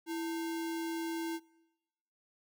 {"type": "tone with sample-and-hold", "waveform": "sine", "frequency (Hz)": 330, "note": "E4", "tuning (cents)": 2, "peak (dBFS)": -34, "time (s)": [0.06, 1.4], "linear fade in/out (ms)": 50, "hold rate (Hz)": 1225, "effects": ["noise-tail reverb RT60 1.0 s tail -23 dB re dry"]}